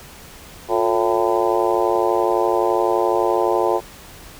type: harmonic tone with a mistuned harmonic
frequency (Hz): 111.8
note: A2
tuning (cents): +28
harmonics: 3 / 4 / 5 / 6 / 7 / 8 / 9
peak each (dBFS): -21 / -22 / -23 / -24 / -24 / -25 / -26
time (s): 0.68-3.81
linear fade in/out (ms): 50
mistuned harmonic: 3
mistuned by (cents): +100
effects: pink hiss -41 dBFS RMS until 4.39 s